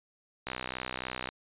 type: click train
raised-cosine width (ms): 0.3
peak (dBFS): -18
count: 53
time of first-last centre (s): 0.47-1.289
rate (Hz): 63.5
effects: resampled to 8000 Hz